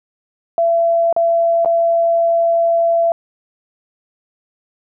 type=tone with dropouts; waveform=sine; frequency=673 Hz; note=E5; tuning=36 cents sharp; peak=-11 dBFS; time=0.58-3.12 s; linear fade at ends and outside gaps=1 ms; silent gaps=1.127-1.164 / 1.648-1.658 s; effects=none

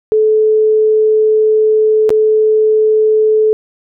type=tone with dropouts; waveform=sine; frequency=433 Hz; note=A4; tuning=28 cents flat; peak=-7 dBFS; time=0.12-3.53 s; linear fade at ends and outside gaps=0 ms; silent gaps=2.093-2.104 s; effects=none

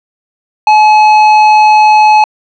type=tone with tanh clipping; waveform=sine; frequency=854 Hz; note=G#5; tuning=48 cents sharp; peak=-4 dBFS; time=0.67-2.24 s; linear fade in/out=2 ms; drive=12 dB; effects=low-pass 5000 Hz 12 dB/octave

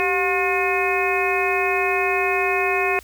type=harmonic tone with a mistuned harmonic; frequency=360 Hz; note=F#4; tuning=47 cents flat; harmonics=1 / 2 / 3 / 4 / 5 / 6 / 7; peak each=-23 / -25 / -27 / -32 / -28 / -28 / -23 dBFS; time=0-2.99 s; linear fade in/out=0 ms; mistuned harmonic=1; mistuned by=+130 cents; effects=added 60 Hz sine -47 dBFS peak until 3.03 s + white hiss -48 dBFS RMS until 3.03 s

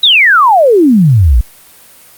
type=exponential sweep; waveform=sine; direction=down; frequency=3931 to 51.91 Hz; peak=-3 dBFS; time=0.03-1.41 s; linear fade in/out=5 ms; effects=white hiss -39 dBFS RMS until 2.17 s + Opus 32 kbps

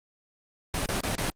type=noise bursts; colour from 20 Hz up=pink; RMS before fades=-28 dBFS; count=4; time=0.74-1.301 s; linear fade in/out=2 ms; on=120 ms; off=27 ms; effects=low-pass 11000 Hz 12 dB/octave + Opus 32 kbps

